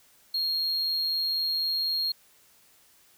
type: tone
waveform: triangle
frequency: 4254 Hz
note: C8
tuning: 28 cents sharp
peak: -24 dBFS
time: 0.34-2.12 s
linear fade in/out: 5 ms
effects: white hiss -60 dBFS RMS until 3.17 s